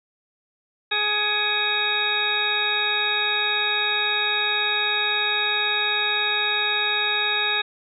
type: harmonic tone with a mistuned harmonic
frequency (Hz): 418.1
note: G#4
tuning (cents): +12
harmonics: 1 / 2 / 3 / 4 / 5 / 6 / 8 / 9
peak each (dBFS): -34 / -31 / -33 / -26 / -34 / -26 / -36 / -24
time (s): 0.91-7.62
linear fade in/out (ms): 10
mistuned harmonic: 5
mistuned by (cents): +110
effects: none